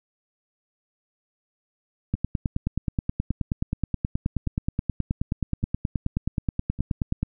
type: two click trains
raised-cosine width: 5 ms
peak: -23 / -11 dBFS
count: 5 / 49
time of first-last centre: 2.15-6.79 / 2.14-7.23 s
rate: 0.862 / 9.43 Hz
effects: none